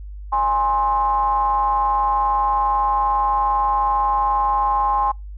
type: ring-modulated tone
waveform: triangle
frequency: 116.1 Hz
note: A#2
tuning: 7 cents flat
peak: -11 dBFS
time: 0.32-5.12 s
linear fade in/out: 10 ms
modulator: 940 Hz
effects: noise-tail reverb RT60 0.2 s tail -26 dB re dry + added 50 Hz sine -31 dBFS peak until 5.37 s